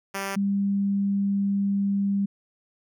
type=tone pair in turn; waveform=5% pulse / sine; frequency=196 / 198.97 Hz; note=G3 / G3; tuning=0 / +26 cents; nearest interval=unison; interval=26 cents; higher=second; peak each=-17 / -21 dBFS; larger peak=first; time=0.14-0.36 / 0.36-2.26 s; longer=second; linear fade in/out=10 ms; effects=none